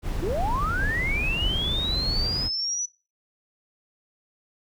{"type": "noise", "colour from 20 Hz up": "brown", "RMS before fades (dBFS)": -28, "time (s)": [0.02, 2.5], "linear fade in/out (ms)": 50}
{"type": "linear sweep", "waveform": "sine", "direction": "up", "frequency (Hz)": [310, 5980], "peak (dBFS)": -25, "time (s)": [0.22, 2.86], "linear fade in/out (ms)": 10}
{"effects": ["noise-tail reverb RT60 0.3 s tail -20 dB re dry"]}